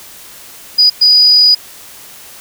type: tone bursts at uneven times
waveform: sine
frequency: 4929 Hz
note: D#8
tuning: 17 cents flat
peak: -4 dBFS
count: 2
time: 0.78-0.9 / 1.01-1.55 s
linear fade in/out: 10 ms
effects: white hiss -35 dBFS RMS until 2.4 s